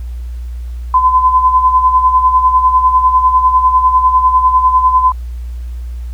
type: tone with tremolo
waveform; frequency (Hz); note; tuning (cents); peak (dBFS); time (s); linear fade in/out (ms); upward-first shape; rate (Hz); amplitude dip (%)
sine; 1018; C6; -48; -4; 0.94-5.12; 2; sine; 10; 60
effects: added 60 Hz sine -20 dBFS peak until 6.13 s + pink hiss -48 dBFS RMS until 6.13 s